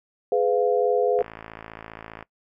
sine chord, F diminished, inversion first, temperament just, 419.1 / 502.9 / 698.5 Hz, Ab4 / Cb5 / F5, +16 / +31 / 0 cents, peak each -22 / -21 / -26 dBFS, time 0.32-1.22 s, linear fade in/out 2 ms
click train, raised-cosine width 0.5 ms, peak -22 dBFS, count 58, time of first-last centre 1.19-2.226 s, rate 55 Hz
effects noise-tail reverb RT60 0.1 s tail -22 dB re dry

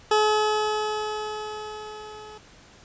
20% pulse tone with level ramp, 426.8 Hz, G#4, 47 cents sharp, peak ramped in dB -12 to -36 dBFS, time 0.11-2.38 s, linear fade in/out 5 ms, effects pink hiss -51 dBFS RMS until 2.84 s + resampled to 16000 Hz

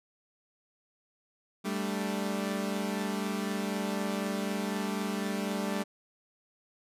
sawtooth chord, G suspended second, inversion none, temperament equal, 196 / 220 / 293.7 Hz, G3 / A3 / D4, 0 / 0 / 0 cents, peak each -29 / -31 / -35 dBFS, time 1.64-5.84 s, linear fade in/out 20 ms, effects resampled to 32000 Hz

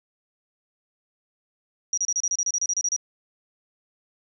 sine tone bursts, 5760 Hz, F#8, 47 cents flat, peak -21 dBFS, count 14, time 1.93-2.963 s, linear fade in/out 2 ms, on 45 ms, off 31 ms, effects none

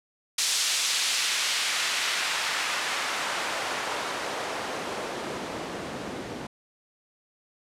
white noise with band-pass filter sweep, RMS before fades -29 dBFS, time 0.38-6.47 s, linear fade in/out 5 ms, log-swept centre 4900 to 220 Hz, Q 0.75, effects low-pass 10000 Hz 12 dB/octave

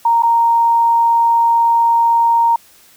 sine tone with dropouts, 929 Hz, A#5, 6 cents flat, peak -9 dBFS, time 0.05-2.56 s, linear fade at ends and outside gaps 5 ms, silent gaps 0.224-0.232 s, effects white hiss -47 dBFS RMS until 2.96 s

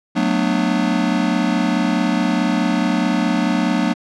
square chord, B minor seventh, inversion second, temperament just, 185.21 / 222.2 / 246.9 / 296.3 Hz, F#3 / A3 / B3 / D4, +2 / +17 / 0 / +15 cents, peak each -22 dBFS, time 0.15-3.94 s, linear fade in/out 20 ms, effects low-pass 5000 Hz 12 dB/octave

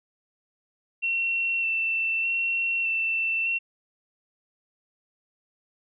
sine tone with vibrato, 2700 Hz, E7, 41 cents sharp, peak -23 dBFS, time 1.02-3.59 s, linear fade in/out 20 ms, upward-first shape square, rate 0.82 Hz, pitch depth 14 cents each way, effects none

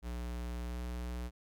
square tone with pitch glide, 60 to 60.52 Hz, B1 to B1, -49 to -34 cents, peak -38 dBFS, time 0.02-1.31 s, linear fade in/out 50 ms, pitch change +15 cents, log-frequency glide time 0.67-0.78 s, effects none

